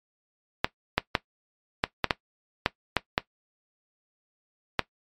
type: clicks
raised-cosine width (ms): 0.3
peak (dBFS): -4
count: 10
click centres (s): 0.645 / 0.98 / 1.152 / 1.839 / 2.043 / 2.108 / 2.661 / 2.967 / 3.179 / 4.793
effects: noise-tail reverb RT60 0.1 s tail -17 dB re dry + MP3 64 kbps